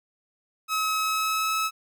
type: tone with pitch glide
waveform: sawtooth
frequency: 1282 to 1295.4 Hz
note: E6 to E6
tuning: -49 to -31 cents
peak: -20 dBFS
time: 0.68-1.71 s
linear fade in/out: 50 ms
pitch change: +18 cents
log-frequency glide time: 0.97-1.54 s
effects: none